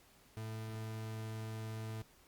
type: tone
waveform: 40% pulse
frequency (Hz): 110.3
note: A2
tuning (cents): +5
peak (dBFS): -40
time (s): 0.37-2.02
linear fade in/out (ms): 0
effects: pink hiss -65 dBFS RMS until 2.27 s + Opus 48 kbps

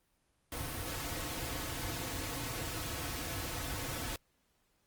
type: noise with comb filter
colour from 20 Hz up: pink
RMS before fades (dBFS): -39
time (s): 0.52-4.16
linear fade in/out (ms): 2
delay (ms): 5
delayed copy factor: -0.8
effects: pink hiss -75 dBFS RMS until 4.86 s + Opus 32 kbps

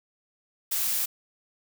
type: noise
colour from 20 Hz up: blue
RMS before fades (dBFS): -27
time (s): 0.71-1.06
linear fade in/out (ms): 10
effects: none

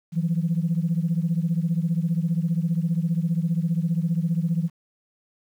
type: beating tone pair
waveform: sine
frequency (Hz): 162.4 / 177.4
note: E3 / F3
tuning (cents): -26 / +27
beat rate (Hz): 15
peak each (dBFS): -22 / -24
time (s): 0.12-4.7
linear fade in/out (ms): 50
effects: tanh soft clip ceiling -14 dBFS + 9-bit

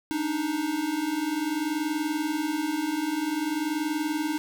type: tone pair together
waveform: square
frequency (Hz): 290.6 / 311.1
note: D4 / D#4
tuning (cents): -18 / 0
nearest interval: minor second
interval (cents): 118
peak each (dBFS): -32 / -28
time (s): 0.11-4.38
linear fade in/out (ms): 0
effects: none

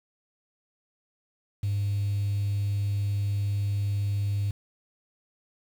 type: tone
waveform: triangle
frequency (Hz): 101.1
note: G#2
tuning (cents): -46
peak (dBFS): -21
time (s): 1.63-4.51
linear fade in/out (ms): 5
effects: tanh soft clip ceiling -21 dBFS + 8-bit

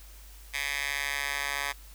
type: tone with high-pass filter sweep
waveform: 10% pulse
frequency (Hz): 141.4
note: C#3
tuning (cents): +35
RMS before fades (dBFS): -32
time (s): 0.53-1.73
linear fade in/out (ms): 20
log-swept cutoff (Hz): 2100 to 1400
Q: 2.1
effects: added 50 Hz sine -47 dBFS peak until 1.94 s + white hiss -54 dBFS RMS until 1.94 s

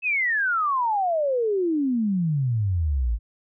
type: exponential sweep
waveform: sine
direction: down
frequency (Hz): 2637 to 51.91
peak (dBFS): -20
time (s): 0.02-3.19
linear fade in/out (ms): 50
effects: none

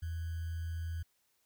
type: tone with sample-and-hold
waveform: sine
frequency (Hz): 82.7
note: E2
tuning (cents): +6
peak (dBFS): -35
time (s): 0.02-1.03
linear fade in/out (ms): 10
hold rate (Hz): 1575
effects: white hiss -75 dBFS RMS until 1.45 s

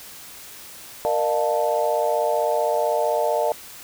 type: chord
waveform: sine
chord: Bb major seventh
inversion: none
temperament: equal with one note detuned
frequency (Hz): 466.2 / 602.8 / 698.5 / 880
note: Bb4 / D5 / F5 / A5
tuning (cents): 0 / +45 / 0 / 0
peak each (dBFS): -25 / -22 / -25 / -26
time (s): 1.05-3.52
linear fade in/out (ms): 0
effects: white hiss -41 dBFS RMS until 3.83 s

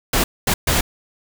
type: noise bursts at uneven times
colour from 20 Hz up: pink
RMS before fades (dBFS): -17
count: 3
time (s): 0.13-0.24 / 0.47-0.54 / 0.67-0.81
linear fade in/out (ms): 5
effects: none

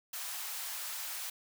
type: high-pass noise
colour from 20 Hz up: white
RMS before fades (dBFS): -40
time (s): 0.13-1.3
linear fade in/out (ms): 5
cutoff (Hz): 690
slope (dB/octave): 24
effects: none

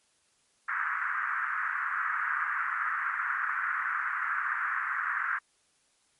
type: band-pass noise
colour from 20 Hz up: pink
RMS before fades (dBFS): -31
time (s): 0.68-5.39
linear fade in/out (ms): 10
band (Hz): 1200 to 1800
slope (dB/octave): 48
effects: white hiss -69 dBFS RMS until 6.19 s + MP3 48 kbps

